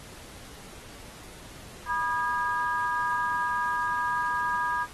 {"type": "tone cluster", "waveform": "sine", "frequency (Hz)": [975, 1222, 1636], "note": ["B5", "D#6", "G#6"], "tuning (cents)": [-23, -32, -26], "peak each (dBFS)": [-28, -31, -30], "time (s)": [1.86, 4.87], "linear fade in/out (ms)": 50, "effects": ["pink hiss -47 dBFS RMS until 4.93 s", "AAC 32 kbps"]}